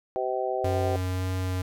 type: harmonic tone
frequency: 128 Hz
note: C3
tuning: 38 cents flat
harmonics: 3 / 4 / 5 / 6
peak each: -31 / -31 / -31 / -31 dBFS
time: 0.16-0.96 s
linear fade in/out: 0 ms
type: tone with vibrato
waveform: square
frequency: 92.5 Hz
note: F#2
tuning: in tune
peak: -27 dBFS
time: 0.64-1.62 s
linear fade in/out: 5 ms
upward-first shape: sine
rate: 1.8 Hz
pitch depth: 9 cents each way
effects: none